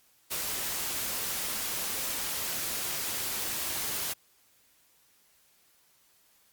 white noise, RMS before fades -33 dBFS, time 0.3-4.14 s, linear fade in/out 20 ms, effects white hiss -65 dBFS RMS until 6.52 s + Opus 48 kbps

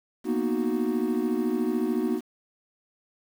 triangle chord, B major seventh, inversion third, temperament equal, 233.1 / 246.9 / 311.1 / 370 Hz, A#3 / B3 / D#4 / F#4, 0 / 0 / 0 / 0 cents, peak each -27 dBFS, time 0.24-2.21 s, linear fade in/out 50 ms, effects tanh soft clip ceiling -11 dBFS + 8-bit

